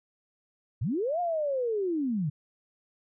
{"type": "linear two-way sweep", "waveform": "sine", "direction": "up then down", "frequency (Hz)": [85, 719, 135.8], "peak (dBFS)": -26, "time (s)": [0.81, 2.3], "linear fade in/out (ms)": 10, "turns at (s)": 1.2, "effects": []}